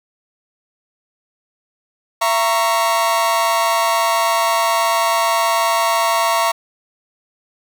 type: chord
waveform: 40% pulse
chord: A# diminished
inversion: second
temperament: equal with one note detuned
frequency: 672.7 / 932.3 / 1108.7 Hz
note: E5 / A#5 / C#6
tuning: +35 / 0 / 0 cents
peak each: -18 dBFS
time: 2.21-6.52 s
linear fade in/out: 10 ms
effects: none